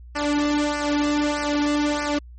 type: tone with flanger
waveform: sawtooth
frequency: 293.7 Hz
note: D4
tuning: in tune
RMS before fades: -22 dBFS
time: 0.15-2.19 s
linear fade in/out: 10 ms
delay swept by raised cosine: 0.27 to 2.17 ms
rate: 1.6 Hz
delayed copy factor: -0.8
effects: added 60 Hz sine -39 dBFS peak until 2.38 s + MP3 32 kbps